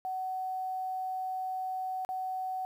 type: tone with dropouts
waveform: sine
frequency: 750 Hz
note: F#5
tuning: 23 cents sharp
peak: -32 dBFS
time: 0.05-2.65 s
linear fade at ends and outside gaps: 0 ms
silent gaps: 2.049-2.09 s
effects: 10-bit